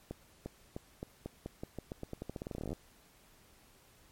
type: accelerating click train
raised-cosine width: 2 ms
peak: -26 dBFS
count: 27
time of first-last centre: 0.11-2.73 s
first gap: 350 ms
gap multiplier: 0.87
effects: pink hiss -63 dBFS RMS until 4.11 s + MP3 64 kbps